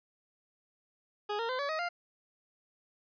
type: tone with pitch steps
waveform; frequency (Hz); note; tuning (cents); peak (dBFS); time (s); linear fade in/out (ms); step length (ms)
20% pulse; 415.3 / 460.8 / 511.3 / 567.3 / 629.5 / 698.4; G#4 / A#4 / C5 / C#5 / D#5 / F5; 0 / -20 / -40 / +40 / +20 / 0; -27; 1.29-1.89; 10; 100
effects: resampled to 11025 Hz